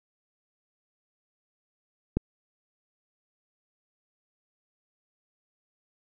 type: click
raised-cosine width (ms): 3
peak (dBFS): -11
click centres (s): 2.17
effects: none